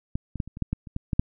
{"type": "clicks", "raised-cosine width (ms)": 5, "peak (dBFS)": [-14, -20, -13, -27, -26, -12, -13, -28, -16, -13, -6], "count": 11, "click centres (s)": [0.155, 0.357, 0.402, 0.476, 0.571, 0.623, 0.73, 0.872, 0.964, 1.132, 1.195], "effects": []}